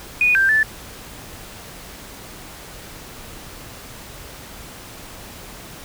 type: tone with pitch steps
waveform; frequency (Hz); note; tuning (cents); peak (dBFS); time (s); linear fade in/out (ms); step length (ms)
triangle; 2467 / 1576 / 1751; D#7 / G6 / A6; -15 / +9 / -9; -9; 0.21-0.63; 2; 140
effects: tanh soft clip ceiling -11 dBFS + pink hiss -38 dBFS RMS until 5.84 s